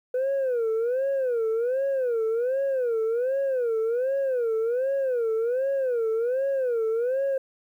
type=tone with vibrato; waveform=sine; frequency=493.9 Hz; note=B4; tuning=in tune; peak=-20 dBFS; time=0.14-7.38 s; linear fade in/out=5 ms; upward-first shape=sine; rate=1.3 Hz; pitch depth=190 cents each way; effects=tanh soft clip ceiling -21 dBFS + 10-bit